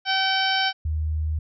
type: harmonic tone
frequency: 767 Hz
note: G5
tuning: 38 cents flat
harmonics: 1 / 2 / 3 / 4 / 5 / 6 / 7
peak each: -25 / -25 / -30 / -26 / -32 / -31 / -30 dBFS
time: 0.05-0.73 s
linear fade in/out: 50 ms
type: tone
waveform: sine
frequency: 77.78 Hz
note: D#2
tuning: in tune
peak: -22 dBFS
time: 0.85-1.39 s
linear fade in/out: 5 ms
effects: none